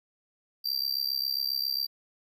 square tone with amplitude modulation, 4699 Hz, D8, in tune, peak -24 dBFS, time 0.64-1.87 s, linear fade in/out 20 ms, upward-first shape sine, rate 67.4 Hz, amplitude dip 95%, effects none

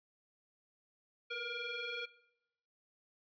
sine tone with frequency modulation, 485.1 Hz, B4, 31 cents flat, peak -38 dBFS, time 1.3-2.06 s, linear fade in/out 10 ms, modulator 949 Hz, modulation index 3.3, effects noise-tail reverb RT60 0.9 s tail -21 dB re dry + resampled to 11025 Hz

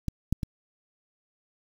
clicks, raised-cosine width 5 ms, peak -16 / -11 / -17 dBFS, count 3, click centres 0.083 / 0.326 / 0.432 s, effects 7-bit

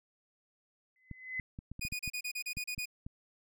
sine tone with exponential growth, 2031 Hz, B6, 48 cents sharp, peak -32 dBFS, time 0.96-1.4 s, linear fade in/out 1 ms, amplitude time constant 95 ms
clicks, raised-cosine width 5 ms, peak -30 dBFS, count 11, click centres 1.113 / 1.397 / 1.589 / 1.716 / 1.794 / 1.851 / 1.924 / 2.077 / 2.571 / 2.78 / 3.065 s
sawtooth tone bursts, 2466 Hz, D#7, 16 cents flat, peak -32 dBFS, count 10, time 1.81-2.857 s, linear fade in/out 10 ms, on 75 ms, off 33 ms
effects none

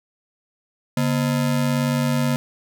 square ring-modulated tone, 190.9 Hz, G3, 46 cents flat, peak -16 dBFS, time 0.97-2.36 s, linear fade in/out 0 ms, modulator 49.2 Hz, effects none

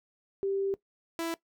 sine / sawtooth tone pair in turn, 392.1 / 331.8 Hz, G4 / E4, 0 / +11 cents, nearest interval minor third, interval 289 cents, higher first, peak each -27 dBFS, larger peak neither, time 0.43-0.74 / 1.19-1.34 s, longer first, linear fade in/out 0 ms, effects noise-tail reverb RT60 0.1 s tail -18 dB re dry

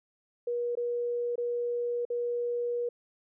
sine tone with dropouts, 480 Hz, B4, 49 cents flat, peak -28 dBFS, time 0.47-2.89 s, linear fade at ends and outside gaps 5 ms, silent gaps 0.753-0.771 / 1.357-1.379 / 2.052-2.101 s, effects none

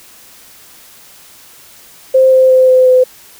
sine tone with pitch steps, 523.3 / 519.7 / 516.1 / 512.5 / 509 Hz, C5 / C5 / C5 / C5 / C5, 0 / -12 / -24 / -36 / -48 cents, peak -4 dBFS, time 2.14-3.04 s, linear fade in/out 10 ms, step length 180 ms, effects white hiss -40 dBFS RMS until 3.39 s

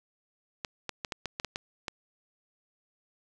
clicks, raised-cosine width 0.2 ms, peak -16 dBFS, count 9, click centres 0.648 / 0.893 / 1.048 / 1.122 / 1.257 / 1.399 / 1.447 / 1.559 / 1.882 s, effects none

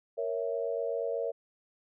sine chord, A# diminished, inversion none, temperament equal, 466.2 / 554.4 / 659.3 Hz, A#4 / C#5 / E5, 0 / 0 / 0 cents, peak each -33 / -34 / -36 dBFS, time 0.17-1.32 s, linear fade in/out 20 ms, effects none

